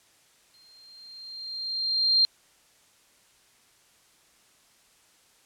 sine tone with exponential growth, 4186 Hz, C8, in tune, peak -16 dBFS, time 0.54-2.25 s, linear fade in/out 0 ms, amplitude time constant 370 ms, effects white hiss -61 dBFS RMS until 5.45 s + low-pass 10000 Hz 12 dB/octave

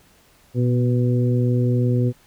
harmonic tone with a mistuned harmonic, 123.47 Hz, B2, in tune, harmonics 1 / 2 / 3 / 4, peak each -17 / -23 / -27 / -29 dBFS, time 0.54-2.13 s, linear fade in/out 50 ms, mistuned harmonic 1, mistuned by -30 cents, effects pink hiss -55 dBFS RMS until 2.26 s

